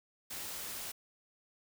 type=noise; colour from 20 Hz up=white; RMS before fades=-42 dBFS; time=0.3-0.92 s; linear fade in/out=10 ms; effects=none